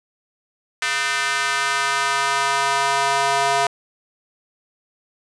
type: tone with high-pass filter sweep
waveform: square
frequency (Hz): 138.59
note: C#3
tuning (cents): 0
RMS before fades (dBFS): -20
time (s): 0.82-3.67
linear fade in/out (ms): 2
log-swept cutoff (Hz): 1700 to 750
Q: 1.8
effects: resampled to 22050 Hz + 7-bit